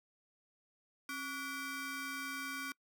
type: ring-modulated tone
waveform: 25% pulse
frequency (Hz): 865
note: A5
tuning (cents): -30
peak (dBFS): -32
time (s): 1.09-2.72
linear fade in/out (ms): 2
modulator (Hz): 595
effects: noise-tail reverb RT60 0.1 s tail -25 dB re dry + high-pass 300 Hz 12 dB/octave